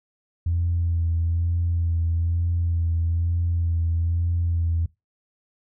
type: tone with vibrato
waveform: sine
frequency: 84.5 Hz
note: E2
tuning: 43 cents sharp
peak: -19 dBFS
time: 0.46-4.86 s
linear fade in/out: 5 ms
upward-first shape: sine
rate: 1.1 Hz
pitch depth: 26 cents each way
effects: noise-tail reverb RT60 0.2 s tail -21 dB re dry + tanh soft clip ceiling -15 dBFS

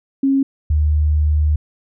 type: tone pair in turn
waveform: sine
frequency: 272.1 / 75.63 Hz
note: C#4 / D#2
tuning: -32 / -49 cents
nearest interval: octave + minor seventh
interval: 2217 cents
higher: first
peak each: -12 dBFS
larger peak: neither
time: 0.23-0.43 / 0.7-1.56 s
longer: second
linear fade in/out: 5 ms
effects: none

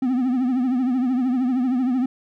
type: tone with vibrato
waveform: triangle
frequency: 253.6 Hz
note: B3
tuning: 46 cents sharp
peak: -16 dBFS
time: 0.02-2.06 s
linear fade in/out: 5 ms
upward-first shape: triangle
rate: 13 Hz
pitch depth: 110 cents each way
effects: none

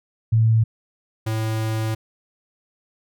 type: tone pair in turn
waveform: sine / square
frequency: 112.1 / 110.49 Hz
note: A2 / A2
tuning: +33 / +8 cents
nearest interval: unison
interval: 25 cents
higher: first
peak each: -13 / -22 dBFS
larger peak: first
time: 0.32-0.64 / 1.26-1.95 s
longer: second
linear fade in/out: 10 ms
effects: none

